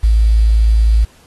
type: tone with quantisation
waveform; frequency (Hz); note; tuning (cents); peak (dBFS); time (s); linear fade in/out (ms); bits
sine; 54.8; A1; -6; -7; 0.03-1.05; 10; 6
effects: pink hiss -48 dBFS RMS until 1.26 s + AAC 32 kbps